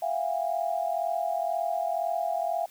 sine tone cluster, 671 / 713 / 808 Hz, E5 / F5 / G#5, +31 / +36 / -48 cents, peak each -29 / -30 / -33 dBFS, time 0.02-2.66 s, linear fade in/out 5 ms, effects white hiss -55 dBFS RMS until 2.7 s + high-pass 60 Hz 12 dB/octave

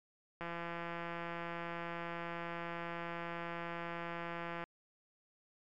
click train, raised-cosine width 0.5 ms, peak -27 dBFS, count 720, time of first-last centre 0.41-4.639 s, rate 170 Hz, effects MP3 96 kbps

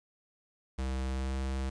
square tone with pitch glide, 65.41 to 66.25 Hz, C2 to C2, 0 to +22 cents, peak -32 dBFS, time 0.78-1.7 s, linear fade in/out 10 ms, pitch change +22 cents, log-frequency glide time 1.07-1.36 s, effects resampled to 22050 Hz + 10-bit

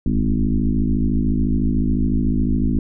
sine tone with frequency modulation, 130.7 Hz, C3, 1 cent flat, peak -15 dBFS, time 0.06-2.79 s, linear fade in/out 2 ms, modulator 53.9 Hz, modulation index 2.9, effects none

